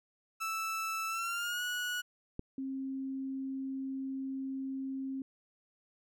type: tone with pitch glide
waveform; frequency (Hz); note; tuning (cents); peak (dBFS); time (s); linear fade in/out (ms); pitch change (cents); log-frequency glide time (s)
30% pulse; 1318.5 to 1463; E6 to F#6; 0 to -20; -31; 0.4-2.02; 20; +180; 1.08-1.63
type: click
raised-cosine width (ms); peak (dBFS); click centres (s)
3; -25; 2.394
type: tone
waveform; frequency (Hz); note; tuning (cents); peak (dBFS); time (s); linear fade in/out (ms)
sine; 267.4; C4; +38; -35; 2.58-5.22; 2
effects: none